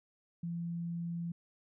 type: tone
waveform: sine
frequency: 170 Hz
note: F3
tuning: 46 cents flat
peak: -35 dBFS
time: 0.43-1.32 s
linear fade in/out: 5 ms
effects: none